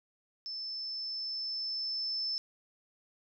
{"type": "tone with level ramp", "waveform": "sine", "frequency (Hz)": 5274, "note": "E8", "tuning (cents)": 0, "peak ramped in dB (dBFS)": [-37, -31], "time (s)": [0.46, 2.38], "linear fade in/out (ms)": 0, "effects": []}